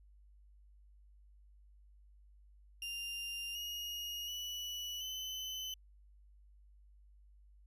35% pulse tone with pitch steps, 2794 / 2871 / 2950 / 3031 Hz, F7 / F7 / F#7 / F#7, 0 / +47 / -6 / +41 cents, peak -38 dBFS, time 2.82-5.74 s, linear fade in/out 2 ms, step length 730 ms, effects added 50 Hz sine -59 dBFS peak until 7.66 s + resampled to 32000 Hz

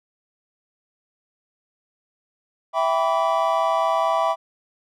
triangle chord, E minor seventh, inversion none, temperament equal with one note detuned, 659.3 / 784 / 987.8 / 1151.1 Hz, E5 / G5 / B5 / D6, 0 / 0 / 0 / -35 cents, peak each -20 / -23 / -22 / -23 dBFS, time 2.73-4.36 s, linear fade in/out 50 ms, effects none

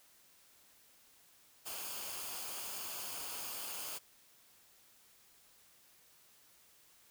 white noise with comb filter, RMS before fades -43 dBFS, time 1.65-3.99 s, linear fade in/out 20 ms, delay 0.52 ms, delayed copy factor -0.5, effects white hiss -65 dBFS RMS until 7.1 s

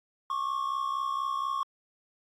triangle tone pair together, 1090 / 1154.2 Hz, C#6 / D6, -29 / -30 cents, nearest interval minor second, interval 99 cents, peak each -28 / -32 dBFS, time 0.3-1.63 s, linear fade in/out 2 ms, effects AAC 48 kbps

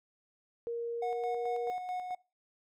sine tone with pitch glide, 468.4 to 474.4 Hz, A#4 to A#4, +8 to +30 cents, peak -33 dBFS, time 0.67-1.7 s, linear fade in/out 0 ms, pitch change +22 cents, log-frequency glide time 0.91-1.58 s
triangle tone with tremolo, 730 Hz, F#5, 24 cents flat, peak -31 dBFS, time 1.02-2.15 s, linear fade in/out 5 ms, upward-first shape square, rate 4.6 Hz, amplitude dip 45%
effects noise-tail reverb RT60 0.3 s tail -23 dB re dry

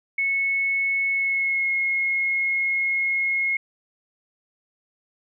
sine tone with pitch glide, 2200 to 2162 Hz, C#7 to C#7, -14 to -44 cents, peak -20 dBFS, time 0.18-3.57 s, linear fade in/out 5 ms, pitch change -30 cents, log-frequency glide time 1.11-1.7 s, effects none

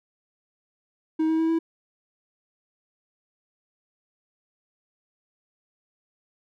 triangle tone with pitch steps, 316.7 / 320.4 / 324.1 / 327.9 Hz, D#4 / E4 / E4 / E4, +31 / -49 / -29 / -9 cents, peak -18 dBFS, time 1.19-1.59 s, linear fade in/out 10 ms, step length 100 ms, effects none

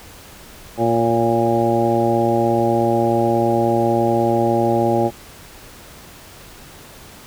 harmonic tone with a mistuned harmonic, 116.54 Hz, A#2, in tune, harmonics 1 / 2 / 3 / 4 / 5 / 6 / 7, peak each -24 / -22 / -19 / -26 / -21 / -25 / -21 dBFS, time 0.77-5.11 s, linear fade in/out 50 ms, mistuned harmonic 5, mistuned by -28 cents, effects pink hiss -41 dBFS RMS until 7.26 s

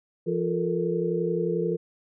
sine tone cluster, 171.2 / 353.6 / 435.1 / 466.5 Hz, F3 / F4 / A4 / A#4, -34 / +22 / -19 / +1 cents, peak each -29 dBFS, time 0.26-1.77 s, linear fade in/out 20 ms, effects none

